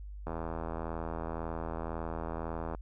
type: click train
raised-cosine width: 1 ms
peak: -23 dBFS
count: 204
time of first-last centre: 0.27-2.749 s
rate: 81.9 Hz
effects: added 50 Hz sine -41 dBFS peak until 2.81 s